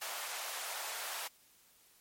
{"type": "high-pass noise", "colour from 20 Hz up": "pink", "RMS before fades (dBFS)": -41, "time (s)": [0.01, 1.28], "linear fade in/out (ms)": 10, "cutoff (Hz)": 640, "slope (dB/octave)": 24, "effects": ["white hiss -65 dBFS RMS until 2 s", "MP3 64 kbps"]}